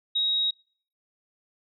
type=tone; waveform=sine; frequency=3794 Hz; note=A#7; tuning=30 cents sharp; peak=-22 dBFS; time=0.15-0.51 s; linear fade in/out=10 ms; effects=noise-tail reverb RT60 0.5 s tail -25 dB re dry